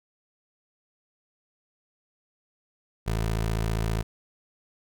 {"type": "tone", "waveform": "20% pulse", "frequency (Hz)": 55, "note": "A1", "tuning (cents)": 0, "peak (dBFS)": -20, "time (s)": [3.06, 4.03], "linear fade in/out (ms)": 20, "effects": []}